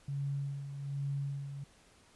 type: tone with tremolo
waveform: sine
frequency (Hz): 140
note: C#3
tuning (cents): +18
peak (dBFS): -32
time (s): 0.08-1.64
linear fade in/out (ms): 5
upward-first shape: sine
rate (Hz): 1.2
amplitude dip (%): 60
effects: pink hiss -63 dBFS RMS until 2.15 s + resampled to 24000 Hz